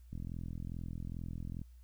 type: click train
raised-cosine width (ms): 5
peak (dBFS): -30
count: 64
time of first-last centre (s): 0.13-1.616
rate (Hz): 42.4
effects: added 60 Hz sine -53 dBFS peak until 1.83 s + white hiss -75 dBFS RMS until 1.83 s